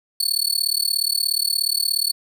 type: tone with amplitude modulation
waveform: sawtooth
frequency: 4435 Hz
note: C#8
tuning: in tune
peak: -12 dBFS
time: 0.2-2.12 s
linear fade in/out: 5 ms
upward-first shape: sine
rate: 36.9 Hz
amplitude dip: 100%
effects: none